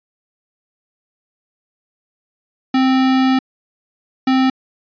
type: tone bursts at uneven times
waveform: square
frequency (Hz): 261.6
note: C4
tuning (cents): 0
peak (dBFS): -12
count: 2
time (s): 2.74-3.39 / 4.27-4.5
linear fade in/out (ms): 5
effects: resampled to 11025 Hz